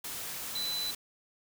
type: tone in noise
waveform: sine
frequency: 4000 Hz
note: B7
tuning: 21 cents sharp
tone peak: -32 dBFS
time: 0.55-0.91 s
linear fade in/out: 5 ms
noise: white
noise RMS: -39 dBFS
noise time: 0.04-0.95 s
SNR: +4 dB
effects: none